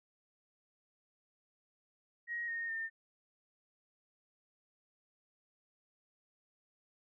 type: tone with pitch steps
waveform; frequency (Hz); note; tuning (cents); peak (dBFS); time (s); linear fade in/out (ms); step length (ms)
sine; 1888 / 1848 / 1810; A#6 / A#6 / A6; +22 / -16 / +48; -36; 2.27-2.9; 50; 210
effects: none